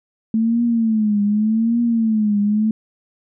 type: tone with vibrato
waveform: sine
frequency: 220 Hz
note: A3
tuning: in tune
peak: -14 dBFS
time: 0.34-2.71 s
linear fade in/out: 2 ms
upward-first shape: triangle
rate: 0.85 Hz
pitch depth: 140 cents each way
effects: none